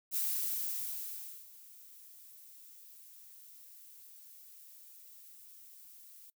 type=noise with ADSR envelope; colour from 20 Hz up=violet; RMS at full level=-33 dBFS; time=0.11-6.3 s; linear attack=47 ms; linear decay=1300 ms; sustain=-22 dB; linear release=3 ms; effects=noise-tail reverb RT60 0.1 s tail -21 dB re dry